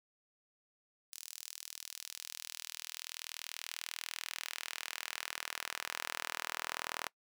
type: tone with high-pass filter sweep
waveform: sawtooth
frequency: 40.27 Hz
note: E1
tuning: 40 cents flat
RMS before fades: -44 dBFS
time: 1.12-7.08 s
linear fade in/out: 0 ms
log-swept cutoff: 5900 to 1100 Hz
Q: 0.92
effects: noise-tail reverb RT60 0.1 s tail -23 dB re dry